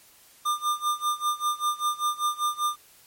square tone with tremolo, 1200 Hz, D6, 37 cents sharp, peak -22 dBFS, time 0.45-2.76 s, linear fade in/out 10 ms, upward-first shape sine, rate 5.1 Hz, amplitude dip 90%, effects white hiss -55 dBFS RMS until 3.06 s + MP3 64 kbps

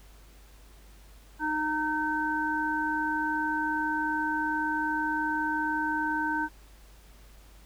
harmonic tone, 307.1 Hz, D#4, 23 cents flat, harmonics 1 / 3 / 5, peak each -32 / -30 / -30 dBFS, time 1.39-6.49 s, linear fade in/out 50 ms, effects added 50 Hz sine -51 dBFS peak until 7.65 s + pink hiss -58 dBFS RMS until 7.65 s

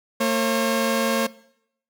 sawtooth tone pair together, 227 / 540 Hz, A#3 / C#5, -46 / -45 cents, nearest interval octave + minor third, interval 1501 cents, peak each -18 dBFS, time 0.2-1.27 s, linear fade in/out 10 ms, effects noise-tail reverb RT60 0.7 s tail -20 dB re dry

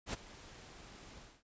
pink noise with ADSR envelope, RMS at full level -37 dBFS, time 0.06-1.43 s, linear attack 74 ms, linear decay 18 ms, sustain -17 dB, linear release 240 ms, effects resampled to 16000 Hz

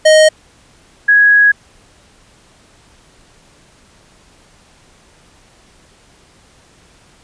square / sine tone pair in turn, 623 / 1663.2 Hz, D#5 / G#6, +2 / +2 cents, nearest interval octave + perfect fourth, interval 1700 cents, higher second, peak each -5 dBFS, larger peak neither, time 0.05-0.29 / 1.08-1.52 s, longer second, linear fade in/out 10 ms, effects pink hiss -48 dBFS RMS until 7.23 s + resampled to 22050 Hz

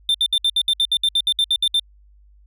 triangle tone bursts, 3577 Hz, A7, 28 cents sharp, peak -13 dBFS, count 15, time 0.09-1.796 s, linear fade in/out 2 ms, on 54 ms, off 64 ms, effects added 50 Hz sine -48 dBFS peak until 2.46 s

